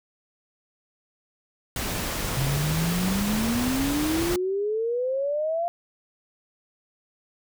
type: noise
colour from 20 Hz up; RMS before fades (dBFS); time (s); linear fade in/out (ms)
pink; -29; 1.76-4.36; 2
type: exponential sweep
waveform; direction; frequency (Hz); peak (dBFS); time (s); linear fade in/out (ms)
sine; up; 130.81 to 698.5; -23; 2.37-5.68; 0
effects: none